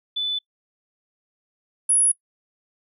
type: tone pair in turn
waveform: sine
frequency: 3494 / 10311 Hz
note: A7 / E9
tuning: -13 / -39 cents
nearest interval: octave + perfect fifth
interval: 1874 cents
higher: second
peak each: -22 / -13 dBFS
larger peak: second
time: 0.16-0.39 / 1.89-2.12 s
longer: neither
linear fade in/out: 10 ms
effects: noise-tail reverb RT60 0.1 s tail -24 dB re dry + tanh soft clip ceiling -12 dBFS